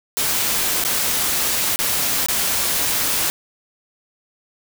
white noise with dropouts, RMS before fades -20 dBFS, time 0.17-3.3 s, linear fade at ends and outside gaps 0 ms, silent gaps 0.839-0.849 / 1.76-1.79 / 2.261-2.285 s, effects none

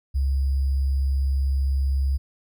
sine tone with sample-and-hold, 67.8 Hz, C#2, 38 cents flat, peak -19 dBFS, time 0.14-2.18 s, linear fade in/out 20 ms, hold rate 4900 Hz, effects none

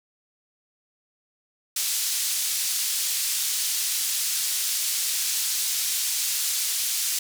pink band-pass noise, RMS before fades -26 dBFS, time 1.76-7.19 s, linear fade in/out 5 ms, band 4800 to 14000 Hz, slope 12 dB/octave, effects none

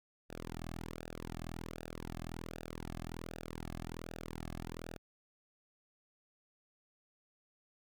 sawtooth tone with flanger, 41.2 Hz, E1, in tune, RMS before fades -45 dBFS, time 0.29-4.98 s, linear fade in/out 20 ms, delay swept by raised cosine 0.93 to 2.13 ms, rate 1.3 Hz, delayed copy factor -0.9, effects none

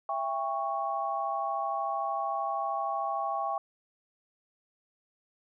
sine chord, C# diminished, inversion first, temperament just, 665.2 / 798.3 / 1108.7 Hz, E5 / G5 / C#6, +16 / +31 / 0 cents, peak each -35 / -32 / -33 dBFS, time 0.09-3.58 s, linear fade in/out 2 ms, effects none

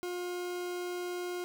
40% pulse tone, 356.2 Hz, F4, 34 cents sharp, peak -34 dBFS, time 0.03-1.44 s, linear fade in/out 0 ms, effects 11-bit

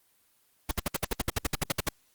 pink noise bursts, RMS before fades -27 dBFS, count 15, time 0.69-1.889 s, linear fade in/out 5 ms, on 23 ms, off 61 ms, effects white hiss -67 dBFS RMS until 2.14 s + Opus 24 kbps

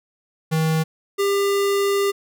square tone pair in turn, 159.3 / 399.3 Hz, D#3 / G4, +41 / +32 cents, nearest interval octave + major third, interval 1591 cents, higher second, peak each -18 / -18 dBFS, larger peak neither, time 0.51-0.84 / 1.18-2.12 s, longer second, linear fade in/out 20 ms, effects none

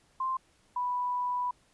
sine tone pair in turn, 1046.5 / 987.3 Hz, C6 / B5, 0 / -1 cents, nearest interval minor second, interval 101 cents, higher first, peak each -28 dBFS, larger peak neither, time 0.2-0.37 / 0.76-1.51 s, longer second, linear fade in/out 5 ms, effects pink hiss -66 dBFS RMS until 1.73 s + resampled to 24000 Hz

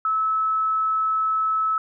sine tone, 1300 Hz, E6, 24 cents flat, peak -19 dBFS, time 0.05-1.78 s, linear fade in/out 2 ms, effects none

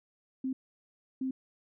sine tone bursts at uneven times, 262 Hz, C4, 2 cents sharp, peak -30 dBFS, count 2, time 0.44-0.53 / 1.21-1.31 s, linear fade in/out 5 ms, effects none

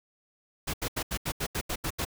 pink noise bursts, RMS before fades -31 dBFS, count 10, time 0.67-2.051 s, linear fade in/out 10 ms, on 67 ms, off 79 ms, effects none

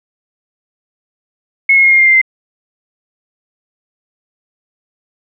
sine tone with pitch steps, 2181 / 2163 / 2146 / 2129 / 2112 / 2095 / 2078 Hz, C#7 / C#7 / C7 / C7 / C7 / C7 / C7, -29 / -43 / +43 / +30 / +16 / +2 / -12 cents, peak -5 dBFS, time 1.69-2.215 s, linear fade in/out 5 ms, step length 75 ms, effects none

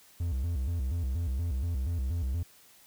triangle tone with vibrato, 74.4 Hz, D2, 23 cents sharp, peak -26 dBFS, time 0.2-2.43 s, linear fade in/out 5 ms, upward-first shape square, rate 4.2 Hz, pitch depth 240 cents each way, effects white hiss -58 dBFS RMS until 2.86 s

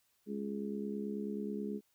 harmonic tone, 69.3 Hz, C#2, in tune, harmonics 3 / 4 / 5 / 6, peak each -38 / -45 / -46 / -42 dBFS, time 0.26-1.81 s, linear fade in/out 50 ms, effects white hiss -75 dBFS RMS until 1.94 s

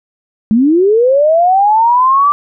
sine linear sweep, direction up, 206.9 to 1177 Hz, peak -6 dBFS, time 0.51-2.32 s, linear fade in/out 0 ms, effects none

